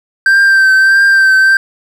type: tone with vibrato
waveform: triangle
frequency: 1567 Hz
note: G6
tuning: 1 cent flat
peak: -3 dBFS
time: 0.26-1.57 s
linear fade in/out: 2 ms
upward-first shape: triangle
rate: 1.6 Hz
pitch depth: 32 cents each way
effects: none